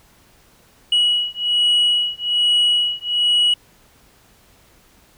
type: beating tone pair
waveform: sine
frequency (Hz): 2918 / 2919.2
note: F#7 / F#7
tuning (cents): -25 / -24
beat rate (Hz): 1.2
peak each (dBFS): -16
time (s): 0.92-3.54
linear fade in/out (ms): 5
effects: tanh soft clip ceiling -11 dBFS + pink hiss -53 dBFS RMS until 5.17 s